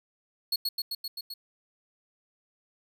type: tone with echo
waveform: 45% pulse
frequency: 4344 Hz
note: C#8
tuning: 36 cents flat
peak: -24 dBFS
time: 0.52-0.56 s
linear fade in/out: 5 ms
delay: 130 ms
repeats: 6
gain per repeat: -2 dB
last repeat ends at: 1.34 s
effects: none